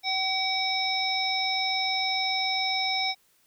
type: harmonic tone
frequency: 761 Hz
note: F#5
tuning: 48 cents sharp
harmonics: 1 / 3 / 5 / 7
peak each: -30 / -30 / -30 / -30 dBFS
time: 0.03-3.15 s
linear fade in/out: 50 ms
effects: white hiss -65 dBFS RMS until 3.46 s